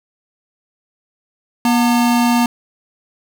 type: tone pair together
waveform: square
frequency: 240.5 / 908 Hz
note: B3 / A#5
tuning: -46 / -46 cents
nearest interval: octave + major seventh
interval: 2300 cents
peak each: -13 / -20 dBFS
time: 1.65-2.46 s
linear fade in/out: 2 ms
effects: none